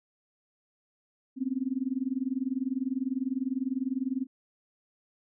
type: tone with tremolo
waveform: sine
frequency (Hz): 261.6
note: C4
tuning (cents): 0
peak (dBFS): -24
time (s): 1.36-4.27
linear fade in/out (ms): 50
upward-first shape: sine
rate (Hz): 20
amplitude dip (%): 95
effects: none